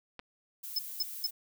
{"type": "clicks", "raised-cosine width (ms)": 0.3, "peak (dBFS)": [-27, -31], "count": 2, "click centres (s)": [0.193, 0.197]}
{"type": "noise", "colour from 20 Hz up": "violet", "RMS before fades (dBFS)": -42, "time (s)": [0.63, 1.31], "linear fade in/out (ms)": 10}
{"type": "tone bursts", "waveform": "square", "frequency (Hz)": 5210, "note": "E8", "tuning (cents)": -21, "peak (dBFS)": -28, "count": 3, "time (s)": [0.76, 1.267], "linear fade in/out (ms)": 5, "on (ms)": 29, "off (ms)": 210}
{"effects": []}